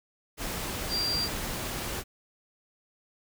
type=tone in noise; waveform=sine; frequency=4736 Hz; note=D8; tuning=14 cents sharp; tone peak=-27 dBFS; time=0.89-1.29 s; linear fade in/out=50 ms; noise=pink; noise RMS=-34 dBFS; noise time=0.37-2.04 s; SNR=+4 dB; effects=none